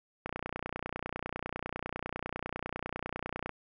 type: click train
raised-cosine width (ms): 0.5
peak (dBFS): -20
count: 98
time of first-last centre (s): 0.26-3.493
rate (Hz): 30
effects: none